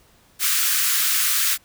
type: high-pass noise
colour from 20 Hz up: white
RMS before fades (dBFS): -20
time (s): 0.39-1.58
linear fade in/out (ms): 50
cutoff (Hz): 1200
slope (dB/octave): 48
effects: pink hiss -56 dBFS RMS until 1.64 s